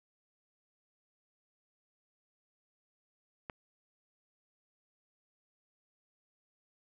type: click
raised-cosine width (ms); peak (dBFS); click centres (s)
0.5; -25; 3.498
effects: none